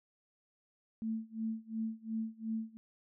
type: tone with tremolo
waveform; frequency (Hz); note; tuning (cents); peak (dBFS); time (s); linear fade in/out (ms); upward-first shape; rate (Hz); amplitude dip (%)
sine; 222.5; A3; +20; -32; 1.02-2.77; 0; sine; 2.8; 95
effects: none